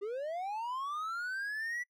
triangle linear sweep, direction up, 387.6 to 1974 Hz, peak -33 dBFS, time 0.01-1.84 s, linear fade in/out 20 ms, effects noise-tail reverb RT60 0.1 s tail -26 dB re dry

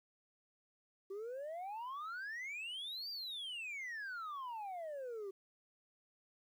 sine exponential two-way sweep, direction up then down, 378.9 to 4801 to 378.9 Hz, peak -39 dBFS, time 1.1-5.31 s, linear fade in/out 10 ms, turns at 3.1 s, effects tanh soft clip ceiling -41 dBFS + 12-bit

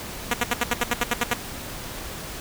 5% pulse tone bursts, 239.5 Hz, A#3, 47 cents sharp, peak -8 dBFS, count 11, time 0.31-1.336 s, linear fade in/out 2 ms, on 26 ms, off 74 ms, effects pink hiss -35 dBFS RMS until 2.4 s

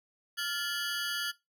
20% pulse ring-modulated tone, 1566 Hz, G6, 2 cents flat, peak -24 dBFS, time 0.37-1.32 s, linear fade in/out 20 ms, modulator 165 Hz, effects noise-tail reverb RT60 0.2 s tail -19 dB re dry

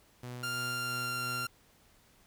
sawtooth tone with tremolo, 123.47 Hz, B2, in tune, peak -36 dBFS, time 0.23-1.46 s, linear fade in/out 5 ms, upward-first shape sine, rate 3 Hz, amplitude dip 25%
sawtooth tone with pitch glide, 1396.9 to 1384 Hz, F6 to F6, 0 to -16 cents, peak -30 dBFS, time 0.43-1.47 s, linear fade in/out 5 ms, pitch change -16 cents, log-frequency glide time 0.57-1.2 s
effects pink hiss -64 dBFS RMS until 2.26 s

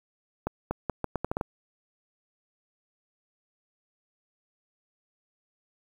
accelerating click train, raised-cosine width 1 ms, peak -14 dBFS, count 9, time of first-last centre 0.47-1.411 s, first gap 240 ms, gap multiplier 0.78, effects 8-bit

